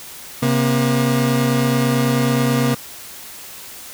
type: tone pair together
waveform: 30% pulse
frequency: 133.9 / 238.6 Hz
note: C3 / A#3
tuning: +40 / +41 cents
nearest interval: minor seventh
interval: 1001 cents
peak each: -15 / -15 dBFS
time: 0.42-2.75 s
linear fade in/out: 10 ms
effects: white hiss -36 dBFS RMS until 3.93 s